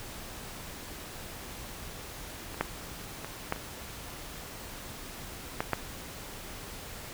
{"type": "clicks", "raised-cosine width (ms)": 0.5, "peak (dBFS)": [-24, -11, -24, -13, -28, -13, -11], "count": 7, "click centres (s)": [2.544, 2.61, 3.246, 3.524, 3.562, 5.605, 5.733], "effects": ["pink hiss -43 dBFS RMS until 7.13 s"]}